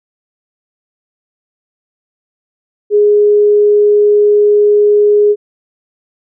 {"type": "tone", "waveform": "sine", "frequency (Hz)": 415.3, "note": "G#4", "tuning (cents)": 0, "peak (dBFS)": -5, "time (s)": [2.9, 5.36], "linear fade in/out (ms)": 50, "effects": []}